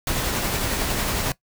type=noise with tremolo; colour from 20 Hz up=pink; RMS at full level=-23 dBFS; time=0.07-1.32 s; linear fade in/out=2 ms; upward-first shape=triangle; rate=11 Hz; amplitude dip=30%; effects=noise-tail reverb RT60 0.1 s tail -19 dB re dry